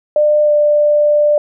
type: tone with pitch glide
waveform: sine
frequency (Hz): 599 to 593.1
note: D5 to D5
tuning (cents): +34 to +17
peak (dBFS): -8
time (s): 0.16-1.38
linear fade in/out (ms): 2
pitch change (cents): -17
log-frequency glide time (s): 0.45-0.51
effects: none